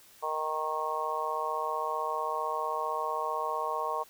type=harmonic tone; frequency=155.56 Hz; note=D#3; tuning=in tune; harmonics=3 / 4 / 5 / 6 / 7; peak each=-38 / -37 / -38 / -35 / -33 dBFS; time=0.22-4.04 s; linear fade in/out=20 ms; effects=white hiss -57 dBFS RMS until 4.09 s